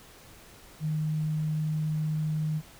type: tone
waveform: sine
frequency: 154.7 Hz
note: D#3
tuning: 10 cents flat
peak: -26 dBFS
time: 0.8-2.62 s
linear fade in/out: 50 ms
effects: pink hiss -52 dBFS RMS until 2.79 s